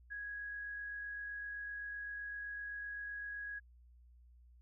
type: tone with amplitude modulation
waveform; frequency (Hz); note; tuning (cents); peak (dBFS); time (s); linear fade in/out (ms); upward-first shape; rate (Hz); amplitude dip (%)
sine; 1660; G#6; -1; -40; 0.1-3.6; 20; sine; 47.8; 25
effects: added 60 Hz sine -59 dBFS peak until 4.61 s